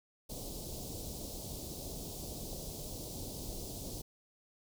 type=band-stop noise; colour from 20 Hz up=pink; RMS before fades=-43 dBFS; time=0.29-4.02 s; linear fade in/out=10 ms; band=680 to 4100 Hz; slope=24 dB/octave; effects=none